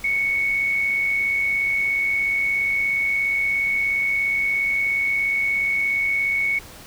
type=tone with amplitude modulation; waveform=sine; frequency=2217 Hz; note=C#7; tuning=in tune; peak=-17 dBFS; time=0.04-6.59 s; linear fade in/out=5 ms; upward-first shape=sine; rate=97 Hz; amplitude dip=35%; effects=pink hiss -42 dBFS RMS until 6.86 s